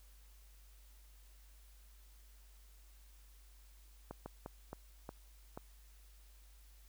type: slowing click train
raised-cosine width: 1 ms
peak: -30 dBFS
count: 6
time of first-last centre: 4.11-5.575 s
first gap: 150 ms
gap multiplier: 1.34
effects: added 50 Hz sine -58 dBFS peak until 6.88 s + white hiss -68 dBFS RMS until 6.88 s